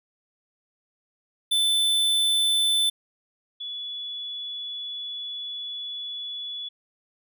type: tone pair in turn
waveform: square / sine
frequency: 3520 / 3418 Hz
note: A7 / G#7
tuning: 0 / +49 cents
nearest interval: minor second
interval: 51 cents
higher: first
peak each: -20 / -31 dBFS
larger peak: first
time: 1.51-2.9 / 3.6-6.69 s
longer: second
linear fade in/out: 10 ms
effects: none